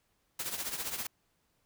white noise with tremolo, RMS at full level -34 dBFS, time 0.39-1.07 s, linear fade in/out 5 ms, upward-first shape triangle, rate 15 Hz, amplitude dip 75%, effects pink hiss -75 dBFS RMS until 1.65 s

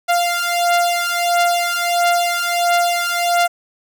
sawtooth beating tone pair, 696 / 697.5 Hz, F5 / F5, -6 / -2 cents, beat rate 1.5 Hz, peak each -14 dBFS, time 0.08-3.48 s, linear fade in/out 20 ms, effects none

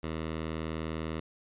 10% pulse tone, 80 Hz, D#2, 49 cents sharp, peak -25 dBFS, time 0.03-1.2 s, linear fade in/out 5 ms, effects resampled to 8000 Hz

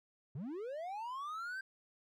triangle linear sweep, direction up, 116.54 to 1587 Hz, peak -38 dBFS, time 0.35-1.61 s, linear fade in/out 5 ms, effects none

